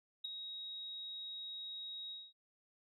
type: tone with ADSR envelope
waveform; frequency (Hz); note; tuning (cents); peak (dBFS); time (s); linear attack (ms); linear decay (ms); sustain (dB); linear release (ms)
sine; 3791; A#7; +28; -34; 0.24-2.33; 11; 6; -9; 220
effects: tanh soft clip ceiling -32 dBFS